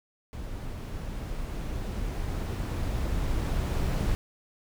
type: noise with level ramp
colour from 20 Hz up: brown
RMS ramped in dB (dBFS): -37 to -26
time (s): 0.33-4.15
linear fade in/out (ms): 0
effects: none